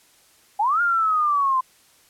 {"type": "linear two-way sweep", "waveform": "sine", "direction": "up then down", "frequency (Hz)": [784, 1426, 1023], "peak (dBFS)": -17, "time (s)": [0.59, 1.61], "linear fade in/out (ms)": 10, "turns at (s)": 0.81, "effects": ["white hiss -56 dBFS RMS until 2.09 s", "low-pass 12000 Hz 12 dB/octave"]}